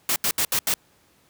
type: noise bursts at uneven times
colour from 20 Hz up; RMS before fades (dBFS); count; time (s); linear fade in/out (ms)
white; -22; 5; 0.09-0.16 / 0.24-0.31 / 0.38-0.45 / 0.52-0.59 / 0.67-0.74; 2
effects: pink hiss -60 dBFS RMS until 1.29 s + high-pass 80 Hz 12 dB/octave